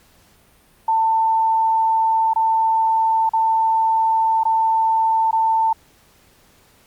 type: tone with dropouts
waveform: sine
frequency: 893 Hz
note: A5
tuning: 25 cents sharp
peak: -14 dBFS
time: 0.88-5.73 s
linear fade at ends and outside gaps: 5 ms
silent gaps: 2.335-2.359 / 3.293-3.334 / 4.435-4.452 / 5.311-5.328 s
effects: pink hiss -54 dBFS RMS until 6.86 s + Opus 48 kbps